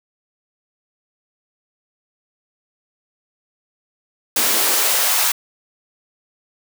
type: noise with high-pass filter sweep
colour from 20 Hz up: white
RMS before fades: -17 dBFS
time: 4.36-5.32 s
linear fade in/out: 5 ms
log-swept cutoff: 230 to 970 Hz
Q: 1.3
effects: none